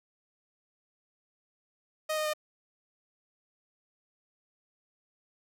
sawtooth tone with pitch steps, 622.3 / 615.9 / 609.5 Hz, D#5 / D#5 / D#5, 0 / -18 / -36 cents, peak -25 dBFS, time 2.09-2.336 s, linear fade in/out 10 ms, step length 82 ms, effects none

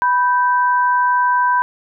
sine tone pair together, 987.8 / 1555.3 Hz, B5 / G6, 0 / -14 cents, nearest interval minor sixth, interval 786 cents, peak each -13 / -19 dBFS, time 0.02-1.62 s, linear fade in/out 0 ms, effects none

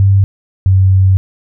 sine tone pair in turn, 98 / 94.99 Hz, G2 / F#2, 0 / +46 cents, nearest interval minor second, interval 54 cents, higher first, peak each -5 dBFS, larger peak neither, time 0-0.24 / 0.66-1.17 s, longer second, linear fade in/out 0 ms, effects none

